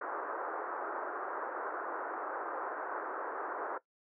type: band-pass noise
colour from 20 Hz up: white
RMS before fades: -39 dBFS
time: 0.01-3.78 s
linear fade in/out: 5 ms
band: 330 to 1500 Hz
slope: 48 dB/octave
effects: noise-tail reverb RT60 0.1 s tail -17 dB re dry